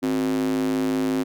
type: tone with high-pass filter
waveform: square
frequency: 52.8 Hz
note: G#1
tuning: 29 cents sharp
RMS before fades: -23 dBFS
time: 0.02-1.24 s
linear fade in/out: 20 ms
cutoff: 290 Hz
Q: 7.9
effects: none

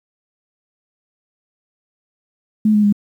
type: tone with pitch steps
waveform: sine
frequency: 214.5 / 209.6 / 204.8 Hz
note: A3 / G#3 / G#3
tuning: -44 / +16 / -24 cents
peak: -10 dBFS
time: 2.65-2.926 s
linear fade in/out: 5 ms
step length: 92 ms
effects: 8-bit

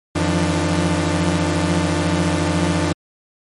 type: tone cluster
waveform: sawtooth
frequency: 88.4 / 160.5 / 174.6 / 296.6 Hz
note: F2 / E3 / F3 / D4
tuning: +22 / -46 / 0 / +17 cents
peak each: -18 dBFS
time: 0.15-2.93 s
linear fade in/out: 10 ms
effects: MP3 48 kbps

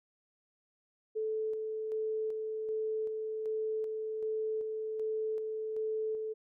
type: tone with tremolo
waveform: sine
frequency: 436.5 Hz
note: A4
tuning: 14 cents flat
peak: -31 dBFS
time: 1.15-6.34 s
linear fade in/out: 20 ms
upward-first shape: square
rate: 1.3 Hz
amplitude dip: 30%
effects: none

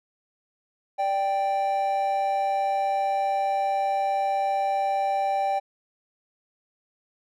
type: tone pair together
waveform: triangle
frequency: 587.3 / 784 Hz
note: D5 / G5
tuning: 0 / 0 cents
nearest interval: perfect fourth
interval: 500 cents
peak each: -27 / -21 dBFS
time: 0.98-5.6 s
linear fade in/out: 20 ms
effects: none

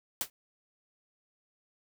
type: noise with exponential decay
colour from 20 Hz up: white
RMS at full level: -27 dBFS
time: 0.21-0.3 s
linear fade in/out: 1 ms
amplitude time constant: 18 ms
effects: none

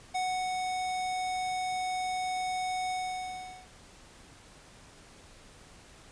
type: tone with ADSR envelope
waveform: square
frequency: 740 Hz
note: F#5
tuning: in tune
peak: -29 dBFS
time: 0.14-3.68 s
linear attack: 14 ms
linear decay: 330 ms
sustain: -2 dB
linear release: 770 ms
effects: pink hiss -54 dBFS RMS until 6.11 s + resampled to 22050 Hz

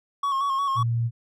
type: tone with vibrato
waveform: triangle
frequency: 1100 Hz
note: C#6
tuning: 14 cents flat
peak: -20 dBFS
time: 0.23-0.83 s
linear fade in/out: 5 ms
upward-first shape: square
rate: 5.6 Hz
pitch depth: 38 cents each way
type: tone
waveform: sine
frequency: 116.8 Hz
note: A#2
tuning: 4 cents sharp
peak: -21 dBFS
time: 0.75-1.11 s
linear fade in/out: 50 ms
effects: none

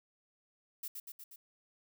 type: noise with echo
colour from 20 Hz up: violet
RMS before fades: -41 dBFS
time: 0.83-0.88 s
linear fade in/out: 5 ms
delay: 120 ms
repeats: 4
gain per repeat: -3 dB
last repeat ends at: 1.36 s
effects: none

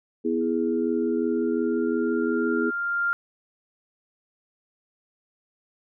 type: chord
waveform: sine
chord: E major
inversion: second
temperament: equal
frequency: 246.9 / 329.6 / 415.3 Hz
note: B3 / E4 / G#4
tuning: 0 / 0 / 0 cents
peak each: -26 / -26 / -26 dBFS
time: 0.24-2.71 s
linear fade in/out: 20 ms
type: tone with exponential growth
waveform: sine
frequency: 1396.9 Hz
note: F6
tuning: in tune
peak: -20 dBFS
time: 0.41-3.13 s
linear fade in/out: 0 ms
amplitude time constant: 590 ms
effects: none

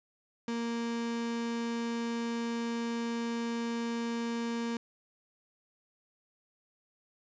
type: tone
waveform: 35% pulse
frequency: 233.1 Hz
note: A#3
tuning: in tune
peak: -30 dBFS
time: 0.48-4.77 s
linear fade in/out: 2 ms
effects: resampled to 16000 Hz + 11-bit

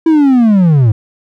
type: linear sweep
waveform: triangle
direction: down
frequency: 330.4 to 102 Hz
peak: -3 dBFS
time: 0.06-0.92 s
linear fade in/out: 5 ms
effects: none

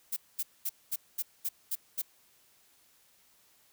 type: noise bursts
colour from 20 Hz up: violet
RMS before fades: -32 dBFS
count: 8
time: 0.12-2.02 s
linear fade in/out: 10 ms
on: 45 ms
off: 220 ms
effects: white hiss -65 dBFS RMS until 3.72 s

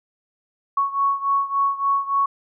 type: beating tone pair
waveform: sine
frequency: 1108.7 / 1112.2 Hz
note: C#6 / C#6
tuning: 0 / +5 cents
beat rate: 3.5 Hz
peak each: -20 / -23 dBFS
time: 0.77-2.26 s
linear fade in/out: 5 ms
effects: none

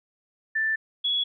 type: tone pair in turn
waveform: sine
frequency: 1768 / 3369 Hz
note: A6 / G#7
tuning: +8 / +24 cents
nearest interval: major seventh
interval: 1116 cents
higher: second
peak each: -22 dBFS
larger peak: neither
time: 0.55-0.76 / 1.04-1.24 s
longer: first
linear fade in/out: 10 ms
effects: none

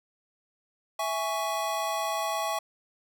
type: chord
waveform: square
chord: C# minor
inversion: first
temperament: equal with one note detuned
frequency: 659.3 / 830.6 / 1117.7 Hz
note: E5 / G#5 / C#6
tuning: 0 / 0 / +14 cents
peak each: -33 dBFS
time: 0.99-2.59 s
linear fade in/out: 5 ms
effects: none

